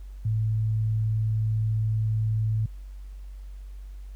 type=tone; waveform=sine; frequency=109.5 Hz; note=A2; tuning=8 cents flat; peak=-22 dBFS; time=0.25-2.66 s; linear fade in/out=5 ms; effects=added 48 Hz sine -37 dBFS peak until 4.15 s + pink hiss -63 dBFS RMS until 4.15 s